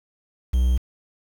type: tone with quantisation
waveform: triangle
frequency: 62.5 Hz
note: B1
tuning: 21 cents sharp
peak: -14 dBFS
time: 0.53-0.78 s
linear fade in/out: 10 ms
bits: 7
effects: none